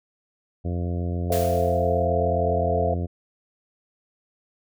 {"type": "harmonic tone", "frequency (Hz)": 87.31, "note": "F2", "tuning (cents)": 0, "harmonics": [1, 2, 3, 4, 5, 6, 7, 8], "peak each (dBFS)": [-25, -31, -35, -37, -39, -41, -42, -43], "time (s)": [0.64, 3.07], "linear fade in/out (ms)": 20}
{"type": "chord", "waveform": "sine", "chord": "F major seventh", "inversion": "first", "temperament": "equal", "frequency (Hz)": [440, 523.3, 659.3, 698.5], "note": ["A4", "C5", "E5", "F5"], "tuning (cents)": [0, 0, 0, 0], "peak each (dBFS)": [-28, -26, -26, -28], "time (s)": [1.3, 2.94], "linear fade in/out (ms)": 5}
{"type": "noise with exponential decay", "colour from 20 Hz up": "white", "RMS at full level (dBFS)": -31, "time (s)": [1.32, 2.06], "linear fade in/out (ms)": 2, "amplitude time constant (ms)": 160}
{"effects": []}